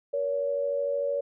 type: tone pair together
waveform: sine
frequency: 471.7 / 564.9 Hz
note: A#4 / C#5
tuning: +20 / +33 cents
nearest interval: minor third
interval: 313 cents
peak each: -32 / -26 dBFS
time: 0.13-1.21 s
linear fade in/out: 10 ms
effects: none